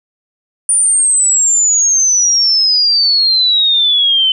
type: exponential sweep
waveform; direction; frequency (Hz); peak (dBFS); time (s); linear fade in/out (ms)
sine; down; 9430 to 3042; -8; 0.69-4.32; 2
effects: none